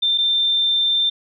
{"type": "tone pair in turn", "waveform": "sine", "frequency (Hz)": [3579, 3579], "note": ["A7", "A7"], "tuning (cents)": [29, 29], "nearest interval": "unison", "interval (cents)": 0, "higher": "neither", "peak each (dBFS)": -15, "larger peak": "neither", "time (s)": [[0.02, 0.18], [0.18, 1.1]], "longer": "second", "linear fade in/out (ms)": 10, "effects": []}